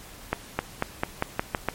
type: accelerating click train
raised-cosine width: 0.5 ms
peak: -8 dBFS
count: 8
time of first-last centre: 0.33-1.686 s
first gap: 260 ms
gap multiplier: 0.9
effects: pink hiss -45 dBFS RMS until 1.74 s + MP3 64 kbps